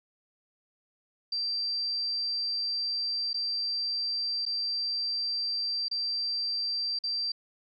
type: tone with dropouts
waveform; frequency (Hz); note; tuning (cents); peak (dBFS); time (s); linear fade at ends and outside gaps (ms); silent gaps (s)
sine; 4699; D8; 0; -28; 1.32-7.32; 5; 3.332-3.342 / 4.454-4.462 / 5.884-5.912 / 6.989-7.037
effects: none